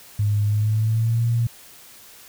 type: tone with pitch glide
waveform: sine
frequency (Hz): 103.83 to 117.22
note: G#2 to A#2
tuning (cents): 0 to +10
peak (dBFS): -17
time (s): 0.19-1.47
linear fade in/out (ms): 5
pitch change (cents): +210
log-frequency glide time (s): 0.46-1.25
effects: white hiss -46 dBFS RMS until 2.28 s